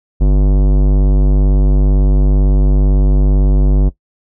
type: tone with tanh clipping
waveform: sine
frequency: 48.95 Hz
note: G1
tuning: 2 cents flat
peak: -9 dBFS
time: 0.2-3.9 s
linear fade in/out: 20 ms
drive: 18 dB
effects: noise-tail reverb RT60 0.1 s tail -17 dB re dry